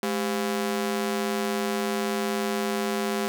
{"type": "ring-modulated tone", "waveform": "sawtooth", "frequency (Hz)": 304.8, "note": "D#4", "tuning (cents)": -36, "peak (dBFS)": -18, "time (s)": [0.03, 3.28], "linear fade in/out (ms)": 0, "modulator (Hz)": 91.9, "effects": []}